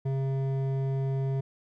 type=tone with hard clipping; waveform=triangle; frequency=134.9 Hz; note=C#3; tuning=47 cents flat; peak=-28 dBFS; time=0.05-1.41 s; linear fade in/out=10 ms; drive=14 dB; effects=none